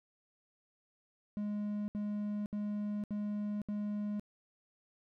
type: tone bursts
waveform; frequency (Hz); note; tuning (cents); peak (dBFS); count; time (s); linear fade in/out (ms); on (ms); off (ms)
triangle; 207.7; G#3; 0; -32; 5; 1.37-4.196; 0; 510; 69
effects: none